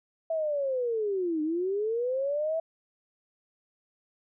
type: linear two-way sweep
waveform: sine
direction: down then up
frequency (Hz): 659.3 to 300.6 to 659.3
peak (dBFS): -26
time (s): 0.3-2.6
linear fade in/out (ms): 5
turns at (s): 1.42
effects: none